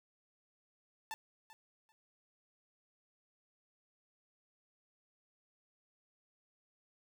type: tone with echo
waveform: sawtooth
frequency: 884 Hz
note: A5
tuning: 8 cents sharp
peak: -36 dBFS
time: 1.11-1.14 s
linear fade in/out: 0 ms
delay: 390 ms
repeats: 2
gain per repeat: -15 dB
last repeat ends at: 1.92 s
effects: none